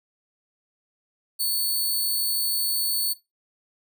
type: tone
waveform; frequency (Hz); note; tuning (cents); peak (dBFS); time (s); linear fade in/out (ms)
5% pulse; 4447; C#8; +5; -15; 1.39-3.14; 20
effects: noise-tail reverb RT60 0.2 s tail -18 dB re dry